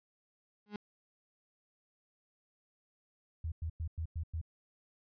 35% pulse tone with exponential growth, 207.5 Hz, G#3, 1 cent flat, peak -33 dBFS, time 0.66-0.76 s, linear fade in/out 2 ms, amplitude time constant 21 ms
sine tone bursts, 81 Hz, E2, 30 cents flat, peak -34 dBFS, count 6, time 3.44-4.414 s, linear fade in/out 5 ms, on 79 ms, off 100 ms
effects resampled to 11025 Hz

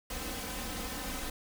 pink noise with comb filter, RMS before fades -38 dBFS, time 0.1-1.3 s, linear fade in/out 5 ms, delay 3.9 ms, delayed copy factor +0.8, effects none

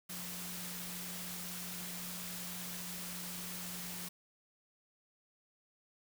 sine tone in noise, 178.1 Hz, F3, 34 cents sharp, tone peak -48 dBFS, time 0.09-4.09 s, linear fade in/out 10 ms, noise white, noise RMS -44 dBFS, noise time 0.09-4.09 s, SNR -7 dB, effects none

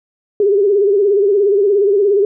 sine tone with vibrato, 402.5 Hz, G4, 46 cents sharp, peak -9 dBFS, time 0.4-2.25 s, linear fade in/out 2 ms, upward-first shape sine, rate 17 Hz, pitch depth 85 cents each way, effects none

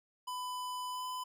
square tone with pitch glide, 1000 to 1007.5 Hz, B5 to B5, +21 to +34 cents, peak -38 dBFS, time 0.27-1.24 s, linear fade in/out 10 ms, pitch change +13 cents, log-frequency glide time 0.91-1.05 s, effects none

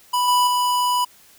square tone with level steps, 987.8 Hz, B5, in tune, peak -18 / -15 / -18 dBFS, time 0.13-1.05 s, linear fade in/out 10 ms, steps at 0.28 / 0.47 s, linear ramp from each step 2 ms, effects white hiss -51 dBFS RMS until 1.38 s

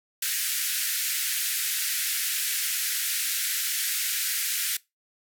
white band-pass noise, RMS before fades -28 dBFS, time 0.22-4.77 s, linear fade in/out 5 ms, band 1500 to 16000 Hz, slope 48 dB/octave, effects noise-tail reverb RT60 0.2 s tail -21 dB re dry

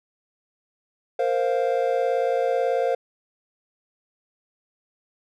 triangle chord, Bb suspended second, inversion none, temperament just, 466.2 / 524.4 / 699.2 Hz, Bb4 / C5 / F5, 0 / +4 / +2 cents, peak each -23 / -21 / -24 dBFS, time 1.19-2.95 s, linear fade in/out 5 ms, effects none

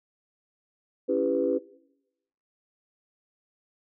sine chord, C# half-diminished seventh, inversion none, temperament just, 277.2 / 332.6 / 399.1 / 498.9 Hz, C#4 / E4 / G4 / B4, 0 / +16 / +31 / +17 cents, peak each -29 / -29 / -28 / -25 dBFS, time 1.08-1.59 s, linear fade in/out 20 ms, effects noise-tail reverb RT60 0.9 s tail -21 dB re dry + tanh soft clip ceiling -12 dBFS

